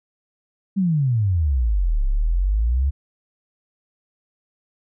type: exponential two-way sweep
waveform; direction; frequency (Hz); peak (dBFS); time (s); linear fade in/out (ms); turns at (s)
sine; down then up; 202.3 to 32.93 to 71.7; -16; 0.76-2.91; 20; 2.05
effects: none